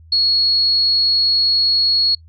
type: tone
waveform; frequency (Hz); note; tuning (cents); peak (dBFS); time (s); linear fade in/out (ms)
sine; 4335; C#8; -39; -12; 0.12-2.15; 5
effects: noise-tail reverb RT60 0.1 s tail -25 dB re dry + added 81 Hz sine -41 dBFS peak until 2.28 s